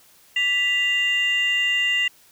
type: tone pair together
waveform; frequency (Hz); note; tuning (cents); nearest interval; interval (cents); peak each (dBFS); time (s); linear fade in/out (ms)
sine; 1975.5 / 2794; B6 / F7; 0 / 0; tritone; 600; -20 / -19; 0.36-2.08; 5
effects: tanh soft clip ceiling -14 dBFS + white hiss -54 dBFS RMS until 2.31 s